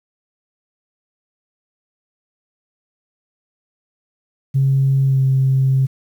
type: tone with pitch glide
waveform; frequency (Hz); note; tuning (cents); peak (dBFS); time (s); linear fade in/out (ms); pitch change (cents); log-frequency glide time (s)
sine; 135.5 to 133.17; C#3 to C3; -39 to +31; -11; 4.54-5.87; 20; -30; 5.04-5.21
effects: tanh soft clip ceiling -7 dBFS + 8-bit